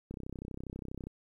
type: click train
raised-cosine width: 3 ms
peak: -28 dBFS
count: 32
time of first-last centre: 0.11-1.07 s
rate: 32.3 Hz
effects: 11-bit